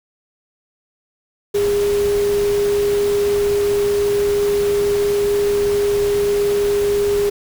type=tone in noise; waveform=sine; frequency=407.4 Hz; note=G#4; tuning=33 cents flat; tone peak=-14 dBFS; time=1.54-7.3 s; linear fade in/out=10 ms; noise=pink; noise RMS=-29 dBFS; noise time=1.54-7.3 s; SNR=+12 dB; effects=none